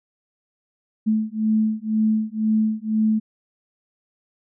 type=beating tone pair; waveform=sine; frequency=216.6 / 218.6 Hz; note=A3 / A3; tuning=-27 / -11 cents; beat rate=2 Hz; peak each=-21 / -21 dBFS; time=1.06-3.2 s; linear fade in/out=20 ms; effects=none